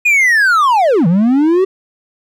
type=linear two-way sweep; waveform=triangle; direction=down then up; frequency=2489 to 157.7 to 390 Hz; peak=-6 dBFS; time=0.05-1.65 s; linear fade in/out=10 ms; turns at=1.07 s; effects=none